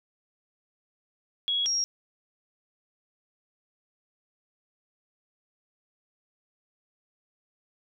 sine tone pair in turn, 3331 / 5602 Hz, G#7 / F8, +4 / +4 cents, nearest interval major sixth, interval 900 cents, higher second, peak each -24 dBFS, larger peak neither, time 1.48-1.66 / 1.66-1.84 s, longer neither, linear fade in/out 0 ms, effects none

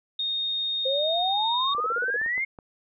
sine tone, 3697 Hz, A#7, 15 cents flat, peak -25 dBFS, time 0.19-1.74 s, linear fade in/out 5 ms
sine exponential sweep, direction up, 516 to 2177 Hz, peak -24 dBFS, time 0.85-2.45 s, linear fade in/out 10 ms
clicks, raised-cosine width 1 ms, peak -29 dBFS, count 5, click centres 1.749 / 2.215 / 2.262 / 2.379 / 2.588 s
sine tone bursts, 480 Hz, B4, 49 cents flat, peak -29 dBFS, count 7, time 1.78-2.163 s, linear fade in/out 2 ms, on 23 ms, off 37 ms
effects none

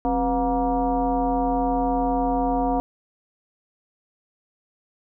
sine tone with frequency modulation, 493.9 Hz, B4, in tune, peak -19 dBFS, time 0.05-2.8 s, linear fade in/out 0 ms, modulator 226 Hz, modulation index 1.8, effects none

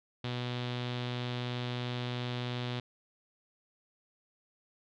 sawtooth tone with low-pass filter, 123 Hz, B2, 7 cents flat, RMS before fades -36 dBFS, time 0.24-2.8 s, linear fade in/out 5 ms, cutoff 3600 Hz, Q 3.7, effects none

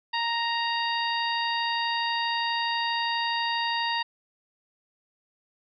harmonic tone, 932.3 Hz, A#5, in tune, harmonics 1 / 2 / 3 / 4 / 5, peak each -28 / -31 / -33 / -34 / -35 dBFS, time 0.13-4.03 s, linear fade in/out 10 ms, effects none

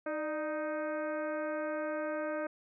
harmonic tone with a mistuned harmonic, 311.1 Hz, D#4, in tune, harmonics 1 / 2 / 3 / 4 / 5 / 6 / 7 / 8, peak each -39 / -35 / -47 / -44 / -43 / -53 / -53 / -57 dBFS, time 0.06-2.47 s, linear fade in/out 5 ms, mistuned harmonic 2, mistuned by -58 cents, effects none

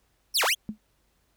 sawtooth linear two-way sweep, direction down then up, 5750 to 405 to 3481 Hz, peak -18 dBFS, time 0.34-0.55 s, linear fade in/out 20 ms, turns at 0.44 s
sine tone with exponential decay, 213.9 Hz, A3, 49 cents flat, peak -25 dBFS, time 0.69-0.78 s, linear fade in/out 0 ms, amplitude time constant 19 ms
effects added 50 Hz sine -70 dBFS peak until 1.36 s + pink hiss -70 dBFS RMS until 1.36 s

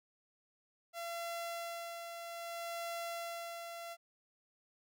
sawtooth tone with tremolo, 680 Hz, F5, 46 cents flat, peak -35 dBFS, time 0.93-3.97 s, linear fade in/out 50 ms, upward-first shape sine, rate 0.62 Hz, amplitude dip 45%, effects none

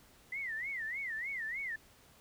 sine tone with vibrato, 1975.5 Hz, B6, in tune, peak -36 dBFS, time 0.32-1.76 s, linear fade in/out 5 ms, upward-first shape sine, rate 3.3 Hz, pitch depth 210 cents each way, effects pink hiss -62 dBFS RMS until 2.2 s

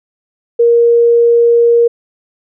sine tone, 470 Hz, A#4, 14 cents sharp, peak -5 dBFS, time 0.59-1.88 s, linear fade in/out 10 ms, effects none

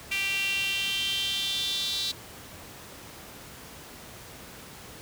sawtooth tone with high-pass filter sweep, 392 Hz, G4, in tune, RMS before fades -29 dBFS, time 0.11-2.12 s, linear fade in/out 10 ms, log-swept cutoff 2500 to 3900 Hz, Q 7.1, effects pink hiss -45 dBFS RMS until 5.01 s + high-pass 60 Hz 12 dB/octave

